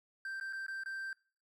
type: tone with dropouts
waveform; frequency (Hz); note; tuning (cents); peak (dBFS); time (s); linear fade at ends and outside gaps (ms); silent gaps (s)
triangle; 1568; G6; 0; -36; 0.25-1.13; 2; 0.4-0.41 / 0.527-0.531 / 0.665-0.681 / 0.836-0.859
effects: noise-tail reverb RT60 0.4 s tail -23 dB re dry + MP3 96 kbps